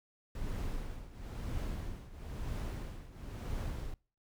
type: noise with tremolo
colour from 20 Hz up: brown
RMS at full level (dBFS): -36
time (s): 0.35-3.94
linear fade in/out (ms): 2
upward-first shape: triangle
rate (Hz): 1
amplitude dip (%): 85
effects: noise-tail reverb RT60 0.4 s tail -25 dB re dry

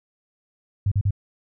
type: tone bursts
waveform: sine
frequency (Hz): 99.8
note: G2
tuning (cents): +32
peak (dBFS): -17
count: 3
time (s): 0.86-1.108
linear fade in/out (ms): 5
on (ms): 56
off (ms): 40
effects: none

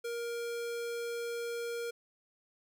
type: tone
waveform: square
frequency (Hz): 470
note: A#4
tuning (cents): +14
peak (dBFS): -36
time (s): 0.04-1.91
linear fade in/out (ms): 10
effects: none

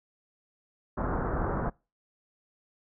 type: low-pass noise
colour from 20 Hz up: pink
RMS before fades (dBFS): -30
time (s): 0.97-1.7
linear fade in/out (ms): 10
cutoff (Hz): 1500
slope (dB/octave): 48
effects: noise-tail reverb RT60 0.3 s tail -25 dB re dry

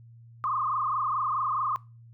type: tone with frequency modulation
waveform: sine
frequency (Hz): 1144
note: D6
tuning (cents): -46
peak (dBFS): -25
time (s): 0.44-1.76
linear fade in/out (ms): 0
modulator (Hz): 24.7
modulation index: 4.3
effects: noise-tail reverb RT60 0.3 s tail -22 dB re dry + added 116 Hz sine -48 dBFS peak until 2.13 s

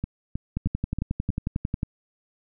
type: two click trains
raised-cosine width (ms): 5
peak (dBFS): -15 / -13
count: 5 / 15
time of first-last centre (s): 0.04-1.302 / 0.57-1.831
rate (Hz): 3.17 / 11.1
effects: none

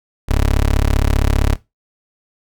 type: tone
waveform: 20% pulse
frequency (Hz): 35.27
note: C#1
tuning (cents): +31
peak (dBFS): -8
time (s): 0.28-1.56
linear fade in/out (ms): 20
effects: noise-tail reverb RT60 0.2 s tail -17 dB re dry

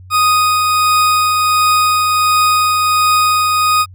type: tone with tremolo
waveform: 40% pulse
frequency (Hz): 1244.5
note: D#6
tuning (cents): 0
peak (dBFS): -8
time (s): 0.1-3.86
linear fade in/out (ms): 50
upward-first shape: triangle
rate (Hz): 1.4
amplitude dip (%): 30
effects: added 92 Hz sine -34 dBFS peak until 3.94 s

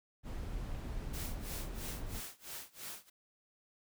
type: noise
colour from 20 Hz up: brown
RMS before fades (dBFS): -41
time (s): 0.23-2.22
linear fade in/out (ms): 50
type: noise with tremolo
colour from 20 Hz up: white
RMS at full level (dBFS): -44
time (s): 1.13-3.1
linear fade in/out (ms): 10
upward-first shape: sine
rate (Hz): 3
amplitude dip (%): 95
effects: none

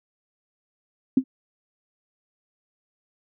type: tone with exponential decay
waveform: sine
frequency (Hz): 261.6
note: C4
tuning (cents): 0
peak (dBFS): -10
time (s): 1.17-1.24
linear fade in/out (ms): 5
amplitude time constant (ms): 15
effects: none

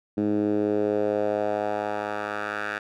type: tone with band-pass filter sweep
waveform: 10% pulse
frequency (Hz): 104.3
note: G#2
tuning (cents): +8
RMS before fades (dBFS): -26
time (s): 0.17-2.79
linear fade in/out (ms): 10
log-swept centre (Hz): 270 to 1600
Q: 2.2
effects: none

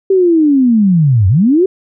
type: linear two-way sweep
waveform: sine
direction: down then up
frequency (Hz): 392 to 88.4 to 392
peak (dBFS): -6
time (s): 0.1-1.66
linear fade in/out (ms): 5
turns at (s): 1.28
effects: none

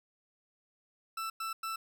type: tone bursts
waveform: 40% pulse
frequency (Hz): 1328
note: E6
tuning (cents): +12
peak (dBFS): -34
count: 3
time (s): 1.17-1.76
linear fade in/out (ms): 5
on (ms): 130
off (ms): 100
effects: none

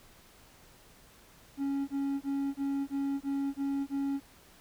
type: tone bursts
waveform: triangle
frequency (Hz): 277.2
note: C#4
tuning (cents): 0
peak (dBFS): -27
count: 8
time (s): 1.57-4.204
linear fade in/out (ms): 50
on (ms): 310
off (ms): 22
effects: pink hiss -58 dBFS RMS until 4.6 s

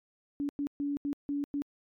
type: tone bursts at uneven times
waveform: sine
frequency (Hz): 285.7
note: D4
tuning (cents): -48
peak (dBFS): -29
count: 6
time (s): 0.4-0.49 / 0.59-0.67 / 0.8-0.97 / 1.05-1.13 / 1.29-1.44 / 1.54-1.62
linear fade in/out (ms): 0
effects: MP3 96 kbps

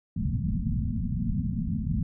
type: low-pass noise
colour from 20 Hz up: white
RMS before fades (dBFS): -28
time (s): 0.16-2.03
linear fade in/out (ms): 5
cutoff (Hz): 240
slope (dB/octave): 96
effects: none

